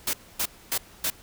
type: noise bursts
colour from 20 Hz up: white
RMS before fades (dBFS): -26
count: 4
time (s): 0.07-1.102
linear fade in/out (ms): 5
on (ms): 63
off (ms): 260
effects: pink hiss -51 dBFS RMS until 1.22 s